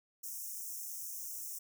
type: high-pass noise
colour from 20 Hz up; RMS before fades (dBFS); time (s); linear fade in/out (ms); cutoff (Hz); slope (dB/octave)
white; -43; 0.23-1.59; 10; 5500; 96
effects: none